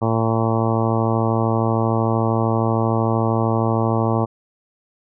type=harmonic tone; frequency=113 Hz; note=A2; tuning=47 cents sharp; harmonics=1 / 2 / 3 / 4 / 5 / 6 / 7 / 8 / 9 / 10; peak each=-20 / -23 / -25 / -26 / -27 / -28 / -28 / -29 / -30 / -30 dBFS; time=0.01-4.26 s; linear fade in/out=20 ms; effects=none